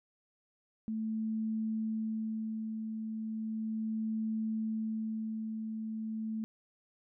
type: tone with tremolo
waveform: sine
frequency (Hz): 220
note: A3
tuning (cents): 0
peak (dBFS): -31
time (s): 0.88-6.44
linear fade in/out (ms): 0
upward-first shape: sine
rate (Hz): 0.36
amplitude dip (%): 40
effects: none